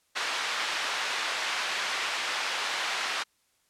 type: band-pass noise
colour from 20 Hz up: pink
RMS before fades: -31 dBFS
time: 0.15-3.24 s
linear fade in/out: 20 ms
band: 1100 to 4400 Hz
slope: 12 dB/octave
effects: white hiss -70 dBFS RMS until 3.69 s + low-pass 11000 Hz 12 dB/octave